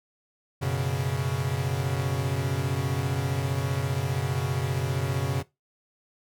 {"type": "chord", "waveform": "45% pulse", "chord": "F# suspended fourth", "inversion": "none", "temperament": "equal", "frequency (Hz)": [92.5, 123.47, 138.59], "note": ["F#2", "B2", "C#3"], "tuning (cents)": [0, 0, 0], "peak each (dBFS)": [-32, -30, -28], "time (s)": [0.61, 5.43], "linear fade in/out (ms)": 20, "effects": ["noise-tail reverb RT60 0.2 s tail -19 dB re dry"]}